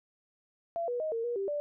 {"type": "tone with pitch steps", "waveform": "sine", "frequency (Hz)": [677, 486.2, 625, 457.8, 478.5, 392.8, 586], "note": ["E5", "B4", "D#5", "A#4", "A#4", "G4", "D5"], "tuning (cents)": [46, -27, 8, -31, 45, 4, -4], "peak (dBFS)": -30, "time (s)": [0.76, 1.6], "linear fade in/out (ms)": 0, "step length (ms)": 120, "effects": []}